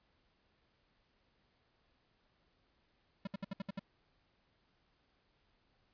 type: tone bursts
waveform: square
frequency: 195.8 Hz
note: G3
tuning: 2 cents flat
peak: -38 dBFS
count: 7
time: 3.25-3.794 s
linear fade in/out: 5 ms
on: 22 ms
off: 65 ms
effects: pink hiss -75 dBFS RMS until 5.93 s + resampled to 11025 Hz